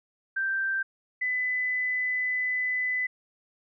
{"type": "tone pair in turn", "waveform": "sine", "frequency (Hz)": [1568, 2004], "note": ["G6", "B6"], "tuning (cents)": [0, 25], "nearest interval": "major third", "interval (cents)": 425, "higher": "second", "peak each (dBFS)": -25, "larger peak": "neither", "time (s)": [[0.36, 0.83], [1.21, 3.07]], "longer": "second", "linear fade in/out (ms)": 10, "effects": []}